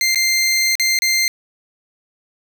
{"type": "tone with dropouts", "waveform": "20% pulse", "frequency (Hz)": 2093, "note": "C7", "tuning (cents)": 0, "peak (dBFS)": -9, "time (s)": [0.01, 1.28], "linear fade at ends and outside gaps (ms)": 1, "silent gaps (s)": [[0.147, 0.157], [0.754, 0.797], [0.989, 1.02]], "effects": []}